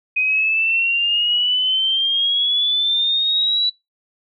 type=exponential sweep; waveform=sine; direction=up; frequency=2500 to 3951 Hz; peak=-15 dBFS; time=0.16-3.7 s; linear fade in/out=10 ms; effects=noise-tail reverb RT60 0.2 s tail -23 dB re dry